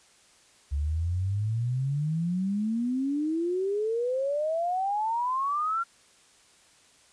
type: exponential sweep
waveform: sine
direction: up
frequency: 69.3 to 1390 Hz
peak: -25 dBFS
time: 0.71-5.84 s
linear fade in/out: 20 ms
effects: white hiss -59 dBFS RMS until 7.12 s + resampled to 22050 Hz